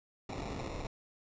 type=noise with sample-and-hold; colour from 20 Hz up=pink; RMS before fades=-40 dBFS; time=0.29-0.87 s; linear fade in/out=5 ms; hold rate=1575 Hz; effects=resampled to 16000 Hz